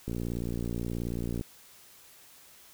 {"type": "click train", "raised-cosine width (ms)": 3, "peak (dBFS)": -21, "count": 79, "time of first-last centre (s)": [0.08, 1.411], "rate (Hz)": 58.6, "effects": ["white hiss -55 dBFS RMS until 2.73 s"]}